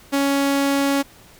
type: tone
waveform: sawtooth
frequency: 278.4 Hz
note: C#4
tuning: 8 cents sharp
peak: -13 dBFS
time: 0.12-1.03 s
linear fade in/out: 20 ms
effects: pink hiss -48 dBFS RMS until 1.39 s